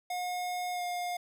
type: tone with pitch glide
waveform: square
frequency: 720 to 710.9 Hz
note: F#5 to F5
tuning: -47 to +31 cents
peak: -33 dBFS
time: 0.1-1.17 s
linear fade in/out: 5 ms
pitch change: -22 cents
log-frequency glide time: 0.73-0.82 s
effects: none